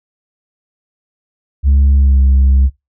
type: tone with pitch glide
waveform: sine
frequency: 69.3 to 66.78 Hz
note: C#2 to C2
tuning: 0 to +36 cents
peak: -4 dBFS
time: 1.63-2.7 s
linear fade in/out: 50 ms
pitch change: -64 cents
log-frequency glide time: 1.96-2.2 s
effects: noise-tail reverb RT60 0.2 s tail -21 dB re dry + tanh soft clip ceiling -5 dBFS